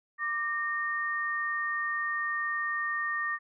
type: tone pair together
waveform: sine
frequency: 1181.9 / 1841 Hz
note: D6 / A#6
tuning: +11 / -22 cents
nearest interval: minor sixth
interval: 767 cents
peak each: -33 / -30 dBFS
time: 0.18-3.39 s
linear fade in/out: 50 ms
effects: none